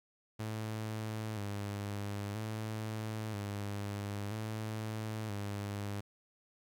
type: tone with vibrato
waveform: sawtooth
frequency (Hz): 105.3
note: G#2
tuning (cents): +24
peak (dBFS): -33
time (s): 0.39-6.01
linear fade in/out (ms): 10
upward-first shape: square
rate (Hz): 0.51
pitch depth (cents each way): 59
effects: 12-bit